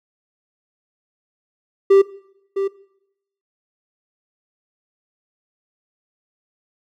triangle tone with echo, 392 Hz, G4, in tune, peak -6 dBFS, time 1.9-2.02 s, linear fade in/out 10 ms, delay 660 ms, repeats 1, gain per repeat -10 dB, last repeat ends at 2.68 s, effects noise-tail reverb RT60 0.8 s tail -20 dB re dry

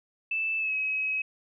sine tone with pitch glide, 2637 to 2553 Hz, E7 to D#7, 0 to +44 cents, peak -26 dBFS, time 0.31-1.22 s, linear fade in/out 5 ms, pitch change -56 cents, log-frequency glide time 0.58-0.74 s, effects none

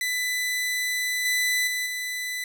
sawtooth tone with level steps, 1996 Hz, B6, 18 cents sharp, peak -21 / -18 / -22 / -25 dBFS, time 0.01-2.44 s, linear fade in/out 2 ms, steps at 1.25 / 1.67 / 1.86 s, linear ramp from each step 5 ms, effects none

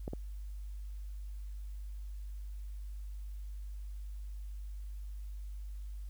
clicks, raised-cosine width 2 ms, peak -25 dBFS, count 2, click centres 0.079 / 0.134 s, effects added 50 Hz sine -40 dBFS peak until 6.09 s + white hiss -68 dBFS RMS until 6.09 s

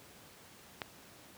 click, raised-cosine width 0.3 ms, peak -20 dBFS, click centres 0.818 s, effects pink hiss -56 dBFS RMS until 1.37 s + high-pass 100 Hz 12 dB/octave

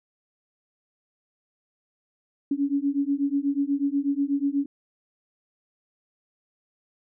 sine beating tone pair, 277.2 / 285.4 Hz, C#4 / D4, 0 / -49 cents, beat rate 8.2 Hz, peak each -25 dBFS, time 2.51-4.66 s, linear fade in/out 5 ms, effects none

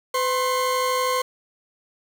40% pulse tone pair together, 505.8 / 1064 Hz, B4 / C6, +41 / +29 cents, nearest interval octave + minor second, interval 1288 cents, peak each -23 / -22 dBFS, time 0.14-1.22 s, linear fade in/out 5 ms, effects 8-bit

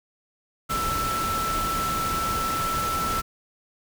sine tone in noise, 1327 Hz, E6, 11 cents sharp, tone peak -25 dBFS, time 0.69-3.22 s, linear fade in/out 20 ms, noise pink, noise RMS -30 dBFS, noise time 0.69-3.22 s, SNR +2 dB, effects none

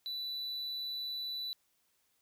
triangle tone, 3971 Hz, B7, 9 cents sharp, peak -35 dBFS, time 0.06-1.53 s, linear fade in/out 0 ms, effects white hiss -75 dBFS RMS until 2.21 s

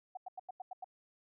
sine tone bursts, 747 Hz, F#5, 16 cents sharp, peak -40 dBFS, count 7, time 0.15-0.844 s, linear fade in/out 5 ms, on 22 ms, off 90 ms, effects none

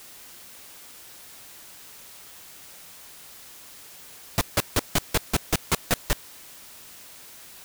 pink noise bursts, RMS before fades -20 dBFS, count 10, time 4.38-6.13 s, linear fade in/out 0 ms, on 31 ms, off 160 ms, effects white hiss -46 dBFS RMS until 7.64 s

